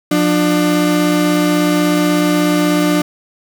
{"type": "tone pair together", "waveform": "35% pulse", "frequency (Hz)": [177.4, 298.4], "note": ["F3", "D4"], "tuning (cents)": [27, 28], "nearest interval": "major sixth", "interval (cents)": 901, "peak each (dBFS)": [-15, -11], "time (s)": [0.11, 3.02], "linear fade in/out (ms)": 5, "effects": ["8-bit"]}